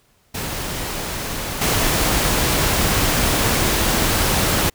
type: noise with level steps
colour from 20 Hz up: pink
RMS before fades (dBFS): -26 / -18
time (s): 0.34-4.7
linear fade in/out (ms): 10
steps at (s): 1.61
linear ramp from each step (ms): 10
effects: pink hiss -59 dBFS RMS until 4.74 s